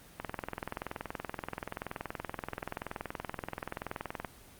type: click train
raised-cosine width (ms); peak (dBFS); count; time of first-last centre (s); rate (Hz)
0.5; -20; 86; 0.2-4.248; 21
effects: pink hiss -55 dBFS RMS until 4.59 s + Opus 24 kbps